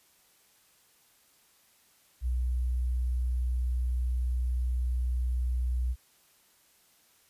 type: tone with sample-and-hold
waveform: sine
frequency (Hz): 61.74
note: B1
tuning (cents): 0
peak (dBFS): -26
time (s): 2.21-5.96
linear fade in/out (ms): 50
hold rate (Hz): 11025
effects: white hiss -64 dBFS RMS until 7.29 s + resampled to 32000 Hz

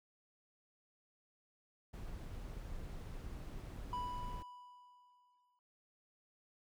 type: noise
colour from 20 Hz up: brown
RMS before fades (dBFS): -46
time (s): 1.93-4.43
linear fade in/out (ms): 10
type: tone with exponential decay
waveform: triangle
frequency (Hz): 987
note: B5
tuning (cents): -1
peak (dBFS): -35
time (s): 3.93-5.59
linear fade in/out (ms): 1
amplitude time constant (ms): 360
effects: none

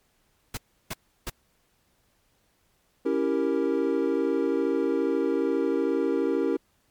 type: noise bursts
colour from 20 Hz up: pink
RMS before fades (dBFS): -32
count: 3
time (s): 0.54-1.299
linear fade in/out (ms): 5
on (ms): 33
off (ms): 330
type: chord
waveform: triangle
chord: C# diminished seventh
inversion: none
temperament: equal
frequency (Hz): 277.2 / 329.6 / 392 / 466.2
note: C#4 / E4 / G4 / Bb4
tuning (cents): 0 / 0 / 0 / 0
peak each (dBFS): -26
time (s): 3.05-6.57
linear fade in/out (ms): 10
effects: pink hiss -68 dBFS RMS until 6.9 s + MP3 96 kbps

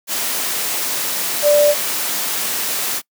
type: tone in noise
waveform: sine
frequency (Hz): 587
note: D5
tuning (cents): -1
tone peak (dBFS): -9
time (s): 1.42-1.75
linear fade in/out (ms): 50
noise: white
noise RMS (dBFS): -21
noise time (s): 0.07-3.02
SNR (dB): +9
effects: noise-tail reverb RT60 0.1 s tail -23 dB re dry + high-pass 200 Hz 12 dB/octave

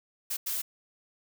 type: noise bursts at uneven times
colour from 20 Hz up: blue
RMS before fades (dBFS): -32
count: 2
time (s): 0.3-0.37 / 0.46-0.62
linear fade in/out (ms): 10
effects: none

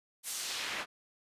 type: noise with band-pass filter sweep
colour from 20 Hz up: pink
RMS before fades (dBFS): -38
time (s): 0.23-0.86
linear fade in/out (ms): 50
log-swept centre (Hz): 11000 to 1500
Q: 0.92
effects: resampled to 32000 Hz

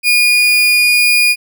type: tone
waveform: 35% pulse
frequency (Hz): 2443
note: D#7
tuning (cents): -32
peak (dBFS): -6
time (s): 0.03-1.36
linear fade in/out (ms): 50
effects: none

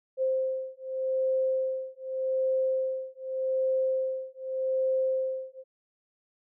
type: beating tone pair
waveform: sine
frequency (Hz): 523.3 / 524.14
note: C5 / C5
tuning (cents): 0 / +3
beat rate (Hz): 0.84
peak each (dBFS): -29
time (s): 0.17-5.64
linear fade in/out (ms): 50
effects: none

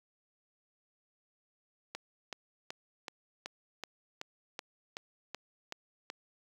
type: click train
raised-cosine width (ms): 0.2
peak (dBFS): -22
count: 12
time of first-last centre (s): 1.95-6.101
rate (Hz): 2.65
effects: high-pass 80 Hz 12 dB/octave + 8-bit

